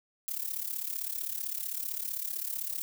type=noise with amplitude modulation; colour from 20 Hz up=violet; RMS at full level=-32 dBFS; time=0.28-2.82 s; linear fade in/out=0 ms; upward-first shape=sine; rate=35.6 Hz; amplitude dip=80%; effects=none